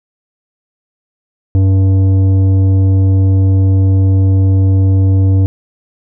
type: tone with tanh clipping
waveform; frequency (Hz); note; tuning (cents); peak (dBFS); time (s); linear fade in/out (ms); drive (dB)
sine; 95.8; G2; -39; -8; 1.55-5.46; 0; 10
effects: none